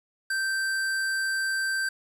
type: tone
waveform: square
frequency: 1562 Hz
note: G6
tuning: 7 cents flat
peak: -26 dBFS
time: 0.3-1.89 s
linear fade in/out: 5 ms
effects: low-pass 12000 Hz 12 dB/octave + 9-bit